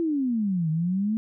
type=exponential two-way sweep; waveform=sine; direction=down then up; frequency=343.3 to 154.4 to 225 Hz; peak=-22 dBFS; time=0-1.17 s; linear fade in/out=0 ms; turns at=0.7 s; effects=none